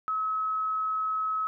sine tone, 1285 Hz, E6, 45 cents flat, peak -26 dBFS, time 0.08-1.47 s, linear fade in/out 0 ms, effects none

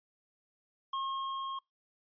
square tone with level ramp, 1077 Hz, C6, 50 cents sharp, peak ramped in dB -33 to -37 dBFS, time 0.93-1.59 s, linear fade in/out 5 ms, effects noise-tail reverb RT60 0.2 s tail -26 dB re dry + resampled to 11025 Hz

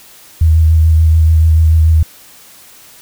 sine tone with vibrato, 80 Hz, D#2, 49 cents sharp, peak -5 dBFS, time 0.41-2.03 s, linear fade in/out 5 ms, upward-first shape sine, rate 6.9 Hz, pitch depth 25 cents each way, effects white hiss -40 dBFS RMS until 3.01 s

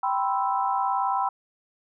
sine chord, C major seventh, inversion second, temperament equal, 784 / 987.8 / 1046.5 / 1318.5 Hz, G5 / B5 / C6 / E6, 0 / 0 / 0 / 0 cents, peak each -26 / -26 / -31 / -31 dBFS, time 0.03-1.29 s, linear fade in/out 5 ms, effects none

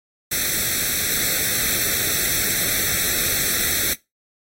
white noise with comb filter, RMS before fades -21 dBFS, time 0.31-3.94 s, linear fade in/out 10 ms, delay 0.51 ms, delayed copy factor +0.95, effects noise-tail reverb RT60 0.2 s tail -19 dB re dry + AAC 48 kbps

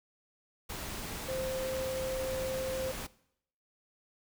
sine tone in noise, 523.3 Hz, C5, in tune, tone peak -33 dBFS, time 1.28-2.92 s, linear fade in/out 10 ms, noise pink, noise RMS -40 dBFS, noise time 0.69-3.07 s, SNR +4 dB, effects noise-tail reverb RT60 0.7 s tail -20 dB re dry

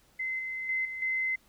sine tone with level steps, 2058 Hz, C7, 29 cents flat, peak -30 / -33 / -27 / -35 / -27 dBFS, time 0.19-1.36 s, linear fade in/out 10 ms, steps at 0.39 / 0.69 / 0.85 / 1.02 s, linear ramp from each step 2 ms, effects pink hiss -64 dBFS RMS until 1.48 s

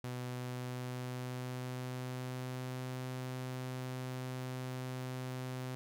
sawtooth tone with pitch glide, 124.8 to 128.09 Hz, B2 to C3, +19 to -36 cents, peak -35 dBFS, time 0.04-5.75 s, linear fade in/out 0 ms, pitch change +45 cents, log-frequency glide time 0.23-2.94 s, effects none

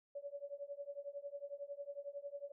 sine tone with tremolo, 568 Hz, C#5, 42 cents sharp, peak -40 dBFS, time 0.15-2.52 s, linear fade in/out 5 ms, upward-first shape triangle, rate 11 Hz, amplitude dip 100%, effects none

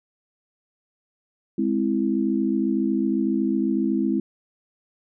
sine chord, Ab augmented, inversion none, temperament equal, 207.7 / 261.6 / 329.6 Hz, Ab3 / C4 / E4, 0 / 0 / 0 cents, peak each -24 dBFS, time 1.58-4.2 s, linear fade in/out 5 ms, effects none

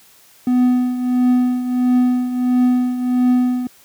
triangle tone with tremolo, 249.4 Hz, B3, 17 cents sharp, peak -8 dBFS, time 0.47-3.67 s, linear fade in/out 2 ms, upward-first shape triangle, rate 1.5 Hz, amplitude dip 70%, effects white hiss -49 dBFS RMS until 3.84 s + high-pass 60 Hz 12 dB/octave

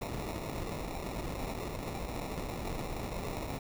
pink noise with sample-and-hold, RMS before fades -38 dBFS, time 0.01-3.59 s, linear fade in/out 10 ms, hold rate 1575 Hz, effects none

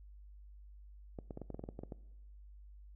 clicks, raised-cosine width 2 ms, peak -30 dBFS, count 12, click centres 1.188 / 1.308 / 1.374 / 1.417 / 1.503 / 1.545 / 1.594 / 1.639 / 1.689 / 1.791 / 1.835 / 1.922 s, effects noise-tail reverb RT60 1.0 s tail -20 dB re dry + added 50 Hz sine -52 dBFS peak until 2.95 s

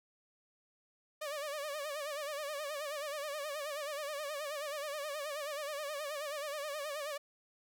sawtooth tone with vibrato, 587.3 Hz, D5, in tune, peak -34 dBFS, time 1.21-7.18 s, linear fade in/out 10 ms, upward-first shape sine, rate 9.4 Hz, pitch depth 98 cents each way, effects none

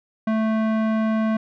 square tone with low-pass filter, 220 Hz, A3, in tune, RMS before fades -21 dBFS, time 0.27-1.37 s, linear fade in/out 5 ms, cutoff 1600 Hz, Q 0.85, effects none

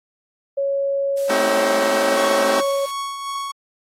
sine tone, 554.4 Hz, C#5, in tune, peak -18 dBFS, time 0.57-2.86 s, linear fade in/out 10 ms
blue noise, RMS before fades -35 dBFS, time 1.17-2.91 s, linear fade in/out 2 ms
10% pulse chord, A diminished seventh, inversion none, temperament just, 220 / 264 / 316.8 / 380.2 Hz, A3 / C4 / Eb4 / Gb4, 0 / +16 / +31 / +47 cents, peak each -17 dBFS, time 1.29-2.61 s, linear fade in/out 10 ms
45% pulse tone with tremolo, 1110 Hz, C#6, 2 cents sharp, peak -23 dBFS, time 2.16-3.52 s, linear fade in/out 10 ms, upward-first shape triangle, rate 2.7 Hz, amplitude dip 50%
effects low-pass 11000 Hz 12 dB/octave + AAC 48 kbps

